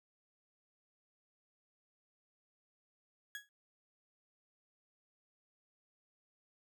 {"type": "tone with exponential decay", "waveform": "35% pulse", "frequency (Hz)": 1666, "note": "G#6", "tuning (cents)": 5, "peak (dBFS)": -37, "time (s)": [3.35, 3.49], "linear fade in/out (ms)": 1, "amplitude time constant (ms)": 29, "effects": ["noise-tail reverb RT60 0.1 s tail -21 dB re dry"]}